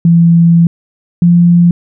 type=tone pair in turn; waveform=sine; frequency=168.6 / 173.04 Hz; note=E3 / F3; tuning=+39 / -16 cents; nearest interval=unison; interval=45 cents; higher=second; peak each=-3 dBFS; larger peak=neither; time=0.05-0.67 / 1.22-1.71 s; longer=first; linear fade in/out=2 ms; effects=none